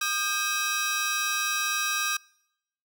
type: tone cluster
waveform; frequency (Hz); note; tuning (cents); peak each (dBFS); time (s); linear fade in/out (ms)
40% pulse; 1223 / 1587 / 2550 / 3905 / 5720; D#6 / G6 / D#7 / B7 / F8; -30 / +21 / +42 / -20 / +41; -31 / -31 / -31 / -32 / -32; 0.01-2.17; 5
effects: noise-tail reverb RT60 0.8 s tail -26 dB re dry